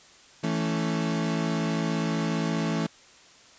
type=chord; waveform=35% pulse; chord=A major; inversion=second; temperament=equal; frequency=164.81 / 220 / 277.2 Hz; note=E3 / A3 / C#4; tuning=0 / 0 / 0 cents; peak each=-26 / -28 / -31 dBFS; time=0.43-2.87 s; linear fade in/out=10 ms; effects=white hiss -53 dBFS RMS until 3.58 s + resampled to 16000 Hz